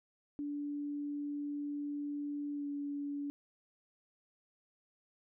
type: tone with pitch glide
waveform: sine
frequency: 290 to 286.3 Hz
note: D4 to D4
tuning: -22 to -44 cents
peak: -36 dBFS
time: 0.39-3.3 s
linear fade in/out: 0 ms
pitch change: -22 cents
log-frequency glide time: 2.53-2.67 s
effects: none